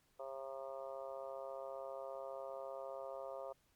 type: harmonic tone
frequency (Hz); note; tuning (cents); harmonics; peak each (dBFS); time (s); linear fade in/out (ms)
134.8; C#3; -48; 3 / 4 / 5 / 6 / 7 / 8 / 9; -54 / -46 / -49 / -60 / -55 / -59 / -56; 0.19-3.53; 10
effects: pink hiss -75 dBFS RMS until 3.75 s + MP3 96 kbps